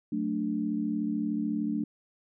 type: chord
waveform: sine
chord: D major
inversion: first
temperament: just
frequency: 183.54 / 220.2 / 293.7 Hz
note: F#3 / A3 / D4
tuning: -14 / +2 / 0 cents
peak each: -36 / -30 / -31 dBFS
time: 0.12-1.84 s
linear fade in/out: 5 ms
effects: none